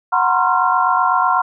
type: tone cluster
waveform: sine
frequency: 738 / 938 / 1026 / 1074 / 1375 Hz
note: F#5 / A#5 / C6 / C6 / F6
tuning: -5 / +11 / -34 / +45 / -27 cents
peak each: -19 dBFS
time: 0.12-1.42 s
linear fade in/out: 10 ms
effects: none